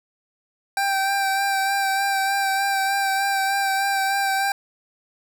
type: tone with vibrato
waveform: 25% pulse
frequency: 784 Hz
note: G5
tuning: in tune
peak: -16 dBFS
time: 0.77-4.52 s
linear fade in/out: 2 ms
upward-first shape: sine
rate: 3.3 Hz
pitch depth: 22 cents each way
effects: none